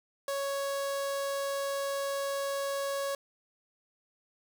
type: tone with notch filter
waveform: sawtooth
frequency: 555 Hz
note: C#5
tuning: 2 cents sharp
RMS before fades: -33 dBFS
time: 0.28-3.15 s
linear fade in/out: 2 ms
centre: 2400 Hz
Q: 1.8
effects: none